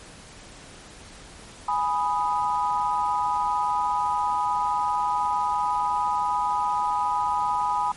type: chord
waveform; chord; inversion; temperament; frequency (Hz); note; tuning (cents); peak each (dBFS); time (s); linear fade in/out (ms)
sine; G# minor; none; equal; 830.6 / 987.8 / 1244.5; G#5 / B5 / D#6; 0 / 0 / 0; -26 / -24 / -29; 1.68-7.92; 5
effects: pink hiss -45 dBFS RMS until 7.96 s + MP3 48 kbps